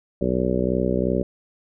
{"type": "harmonic tone", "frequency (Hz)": 62.8, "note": "B1", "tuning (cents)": 30, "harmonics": [1, 2, 3, 4, 5, 6, 7, 8, 9], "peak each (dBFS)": [-30, -31, -25, -27, -31, -26, -28, -31, -28], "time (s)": [0.21, 1.23], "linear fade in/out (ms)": 5, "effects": []}